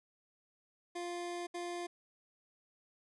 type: tone bursts at uneven times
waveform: 25% pulse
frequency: 349.2 Hz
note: F4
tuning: in tune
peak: -35 dBFS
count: 2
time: 0.95-1.47 / 1.54-1.87 s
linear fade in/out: 10 ms
effects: resampled to 24000 Hz